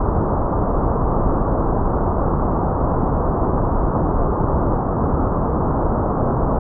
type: low-pass noise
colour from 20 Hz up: pink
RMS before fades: -18 dBFS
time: 0-6.59 s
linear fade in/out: 5 ms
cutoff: 1200 Hz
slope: 48 dB/octave
effects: none